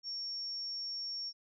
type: tone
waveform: sine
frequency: 5500 Hz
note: F8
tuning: 27 cents flat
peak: -37 dBFS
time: 0.03-1.33 s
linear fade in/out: 50 ms
effects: none